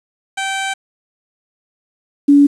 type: tone pair in turn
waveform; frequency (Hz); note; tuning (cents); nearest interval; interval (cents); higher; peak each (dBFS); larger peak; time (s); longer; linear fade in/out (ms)
15% pulse / sine; 776 / 285.2; G5 / C#4; -18 / +49; octave + perfect fourth; 1733; first; -12 / -5; second; 0.37-0.74 / 2.28-2.47; first; 10
effects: resampled to 24000 Hz + 7-bit